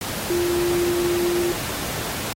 sine tone in noise, 349.1 Hz, F4, 1 cent flat, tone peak -19 dBFS, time 0.3-1.52 s, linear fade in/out 2 ms, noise pink, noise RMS -28 dBFS, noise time 0.01-2.33 s, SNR +6 dB, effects high-pass 80 Hz 12 dB/octave + AAC 48 kbps

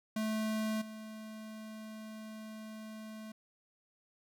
square tone with level steps, 217.6 Hz, A3, 19 cents flat, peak -33 / -45 dBFS, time 0.16-3.32 s, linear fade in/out 5 ms, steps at 0.81 s, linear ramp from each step 10 ms, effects none

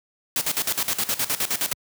white noise with tremolo, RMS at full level -23 dBFS, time 0.36-1.73 s, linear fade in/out 2 ms, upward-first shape square, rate 9.6 Hz, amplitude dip 80%, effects high-pass 80 Hz 12 dB/octave

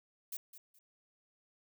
violet noise with echo, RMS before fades -41 dBFS, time 0.32-0.37 s, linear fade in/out 5 ms, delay 210 ms, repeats 2, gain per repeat -12 dB, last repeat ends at 0.79 s, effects none

